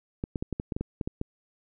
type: clicks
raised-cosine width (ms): 3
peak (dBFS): -17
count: 11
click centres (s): 0.239 / 0.358 / 0.425 / 0.527 / 0.599 / 0.722 / 0.765 / 0.81 / 1.012 / 1.075 / 1.214
effects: none